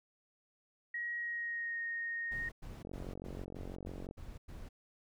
sine tone with pitch glide, 1898 to 1856.8 Hz, A#6 to A#6, +31 to -7 cents, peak -36 dBFS, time 0.94-2.49 s, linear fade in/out 5 ms, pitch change -38 cents, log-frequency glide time 1.15-1.79 s
brown noise bursts, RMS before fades -47 dBFS, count 8, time 2.31-4.69 s, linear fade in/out 10 ms, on 210 ms, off 100 ms
click train, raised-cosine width 2 ms, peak -32 dBFS, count 59, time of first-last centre 2.85-4.111 s, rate 46 Hz
effects none

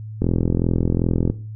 click train, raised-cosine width 3 ms, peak -6 dBFS, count 47, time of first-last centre 0.22-1.3 s, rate 42.6 Hz, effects noise-tail reverb RT60 0.4 s tail -17 dB re dry + added 108 Hz sine -30 dBFS peak until 1.55 s

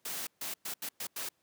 white noise bursts at uneven times, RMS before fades -38 dBFS, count 6, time 0.05-0.27 / 0.41-0.54 / 0.65-0.74 / 0.82-0.89 / 1-1.07 / 1.16-1.29 s, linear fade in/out 5 ms, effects pink hiss -74 dBFS RMS until 1.42 s + high-pass 150 Hz 12 dB/octave

